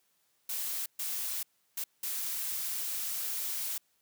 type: noise bursts at uneven times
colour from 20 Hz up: blue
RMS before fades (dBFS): -35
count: 4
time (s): 0.49-0.86 / 0.99-1.43 / 1.77-1.84 / 2.03-3.78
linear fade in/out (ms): 5
effects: white hiss -73 dBFS RMS until 4.01 s + high-pass 80 Hz 12 dB/octave